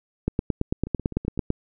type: two click trains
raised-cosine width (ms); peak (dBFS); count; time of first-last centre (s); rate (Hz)
3; -9 / -21; 12 / 5; 0.28-1.504 / 0.87-1.376; 8.99 / 7.9
effects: none